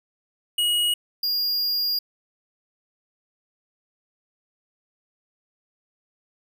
square tone pair in turn, 2900 / 4830 Hz, F#7 / D8, -35 / +48 cents, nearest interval major sixth, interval 883 cents, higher second, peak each -20 / -22 dBFS, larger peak first, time 0.58-0.94 / 1.23-1.99 s, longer second, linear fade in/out 5 ms, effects none

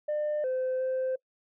sine tone with pitch steps, 600 / 515 / 519 Hz, D5 / C5 / C5, +37 / -28 / -14 cents, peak -25 dBFS, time 0.08-1.16 s, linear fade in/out 10 ms, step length 360 ms, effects noise-tail reverb RT60 0.1 s tail -24 dB re dry + tanh soft clip ceiling -25 dBFS

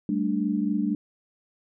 sine chord, G suspended second, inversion none, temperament equal, 196 / 220 / 293.7 Hz, G3 / A3 / D4, 0 / 0 / 0 cents, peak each -27 dBFS, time 0.09-0.95 s, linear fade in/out 2 ms, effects none

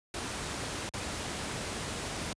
pink noise with dropouts, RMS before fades -36 dBFS, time 0.14-2.33 s, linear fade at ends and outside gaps 2 ms, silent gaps 0.892-0.937 s, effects high-pass 60 Hz 12 dB/octave + resampled to 22050 Hz

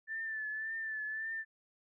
sine tone with vibrato, 1760 Hz, A6, in tune, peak -36 dBFS, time 0.07-1.45 s, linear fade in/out 50 ms, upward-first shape triangle, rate 1.8 Hz, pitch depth 48 cents each way, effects none

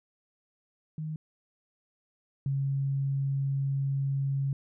sine tone pair in turn, 155.56 / 137.47 Hz, D#3 / C#3, 0 / -14 cents, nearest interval major second, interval 214 cents, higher first, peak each -32 / -26 dBFS, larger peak second, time 0.98-1.16 / 2.46-4.53 s, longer second, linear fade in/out 2 ms, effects none

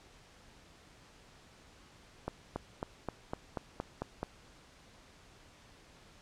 accelerating click train, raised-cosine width 1 ms, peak -21 dBFS, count 9, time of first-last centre 2.28-4.23 s, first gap 280 ms, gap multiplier 0.96, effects pink hiss -59 dBFS RMS until 6.21 s + low-pass 7000 Hz 12 dB/octave

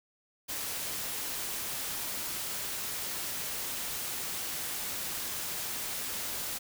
white noise, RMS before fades -36 dBFS, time 0.48-6.59 s, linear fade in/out 20 ms, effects none

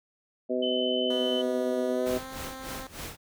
harmonic tone, 126.3 Hz, B2, 39 cents sharp, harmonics 2 / 3 / 4 / 5, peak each -31 / -31 / -31 / -31 dBFS, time 0.49-2.19 s, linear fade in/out 20 ms
sine tone, 3034 Hz, F#7, 43 cents sharp, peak -30 dBFS, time 0.62-1.42 s, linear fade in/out 10 ms
10% pulse tone with pitch glide, 243.9 to 262.9 Hz, B3 to C4, -21 to +8 cents, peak -31 dBFS, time 1.1-2.87 s, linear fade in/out 2 ms, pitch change +129 cents, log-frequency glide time 1.88-2.26 s
pink noise with tremolo, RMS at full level -37 dBFS, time 2.05-3.17 s, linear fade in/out 20 ms, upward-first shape sine, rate 3.3 Hz, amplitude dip 85%
effects none

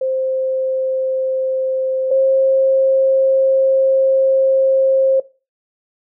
sine tone pair in turn, 524 / 532.9 Hz, C5 / C5, +2 / +32 cents, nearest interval unison, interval 30 cents, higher second, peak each -16 / -10 dBFS, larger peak second, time 0.01-2.11 / 2.11-5.2 s, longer second, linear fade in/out 5 ms, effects noise-tail reverb RT60 0.3 s tail -18 dB re dry

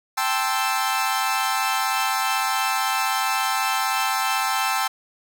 sawtooth chord, A minor seventh, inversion third, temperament equal, 784 / 880 / 1046.5 / 1318.5 Hz, G5 / A5 / C6 / E6, 0 / 0 / 0 / 0 cents, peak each -22 / -23 / -24 / -22 dBFS, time 0.17-4.88 s, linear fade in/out 10 ms, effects none

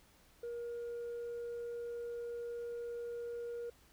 sine tone with tanh clipping, 473.6 Hz, A#4, 27 cents sharp, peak -40 dBFS, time 0.43-3.7 s, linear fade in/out 5 ms, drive 1 dB, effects added 60 Hz sine -70 dBFS peak until 3.92 s + pink hiss -66 dBFS RMS until 3.92 s

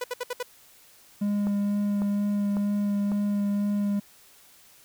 sawtooth tone bursts, 493.9 Hz, B4, in tune, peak -24 dBFS, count 5, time 0.01-0.429 s, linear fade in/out 5 ms, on 31 ms, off 66 ms
triangle tone with vibrato, 203.7 Hz, G#3, 33 cents flat, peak -21 dBFS, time 1.21-4 s, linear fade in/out 10 ms, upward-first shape sine, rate 2.1 Hz, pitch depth 11 cents each way
click train, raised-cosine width 1 ms, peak -22 dBFS, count 4, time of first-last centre 1.47-3.118 s, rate 1.82 Hz
effects white hiss -55 dBFS RMS until 4.84 s

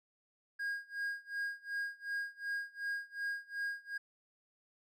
triangle tone with tremolo, 1630 Hz, G#6, 33 cents flat, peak -32 dBFS, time 0.59-3.98 s, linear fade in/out 10 ms, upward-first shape sine, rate 2.7 Hz, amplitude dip 95%, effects none

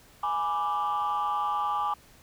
sine chord, G# diminished, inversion none, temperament equal, 830.6 / 987.8 / 1174.7 Hz, G#5 / B5 / D6, 0 / 0 / 0 cents, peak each -28 / -32 / -27 dBFS, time 0.23-1.94 s, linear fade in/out 5 ms, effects tanh soft clip ceiling -21 dBFS + pink hiss -56 dBFS RMS until 2.22 s

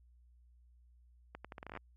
accelerating click train, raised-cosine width 0.5 ms, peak -30 dBFS, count 12, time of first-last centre 1.35-1.773 s, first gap 96 ms, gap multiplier 0.79, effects added 60 Hz sine -61 dBFS peak until 1.96 s + AAC 32 kbps

